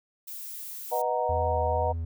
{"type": "noise", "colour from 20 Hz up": "violet", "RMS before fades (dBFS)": -39, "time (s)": [0.27, 1.02], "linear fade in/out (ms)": 10}
{"type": "chord", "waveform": "sine", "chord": "B major seventh", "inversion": "none", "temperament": "equal", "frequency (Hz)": [493.9, 622.3, 740, 932.3], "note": ["B4", "D#5", "F#5", "A#5"], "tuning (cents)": [0, 0, 0, 0], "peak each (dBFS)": -30, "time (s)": [0.91, 1.93], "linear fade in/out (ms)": 20}
{"type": "tone with vibrato", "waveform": "triangle", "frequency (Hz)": 82.41, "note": "E2", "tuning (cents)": 0, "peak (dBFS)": -27, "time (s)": [1.29, 2.05], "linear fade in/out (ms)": 5, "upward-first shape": "sine", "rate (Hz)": 2.1, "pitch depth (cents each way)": 31}
{"effects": []}